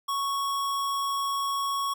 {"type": "tone", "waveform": "square", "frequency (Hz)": 1108.7, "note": "C#6", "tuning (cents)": 0, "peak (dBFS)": -27, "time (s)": [0.08, 1.94], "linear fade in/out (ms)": 10, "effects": []}